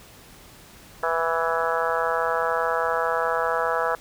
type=harmonic tone with a mistuned harmonic; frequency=164.81 Hz; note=E3; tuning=in tune; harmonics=3 / 4 / 5 / 6 / 7 / 8 / 9 / 10; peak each=-27 / -28 / -31 / -29 / -32 / -28 / -33 / -32 dBFS; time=1.03-3.95 s; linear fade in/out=2 ms; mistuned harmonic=10; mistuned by=+23 cents; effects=pink hiss -48 dBFS RMS until 4 s